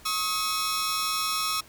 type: tone cluster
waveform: sawtooth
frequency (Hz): 1098 / 1271 / 3395 / 4090 / 5510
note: C#6 / D#6 / G#7 / C8 / F8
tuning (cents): -17 / +36 / +37 / -40 / -24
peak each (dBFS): -32 / -25 / -33 / -33 / -29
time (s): 0.05-1.61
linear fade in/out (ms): 10
effects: pink hiss -52 dBFS RMS until 1.68 s